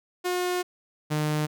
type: tone pair in turn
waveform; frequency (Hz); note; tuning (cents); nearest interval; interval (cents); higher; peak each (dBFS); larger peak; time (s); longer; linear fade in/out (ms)
sawtooth; 359.9 / 151.84; F#4 / D#3; -48 / -42; octave + minor third; 1494; first; -21 / -20; second; 0.24-0.63 / 1.1-1.47; first; 20
effects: none